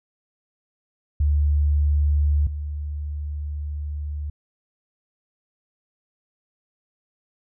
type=tone pair in turn; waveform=sine; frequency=73.42 / 73.83 Hz; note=D2 / D2; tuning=0 / +10 cents; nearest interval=unison; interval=10 cents; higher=second; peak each=-16 / -26 dBFS; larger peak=first; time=1.2-2.47 / 2.47-4.3 s; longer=second; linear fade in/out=5 ms; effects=none